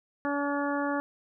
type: harmonic tone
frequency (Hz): 285.5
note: D4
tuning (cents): -49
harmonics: 1 / 2 / 3 / 4 / 5 / 6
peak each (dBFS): -30 / -33 / -35 / -36 / -37 / -38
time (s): 0.25-1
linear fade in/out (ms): 0
effects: none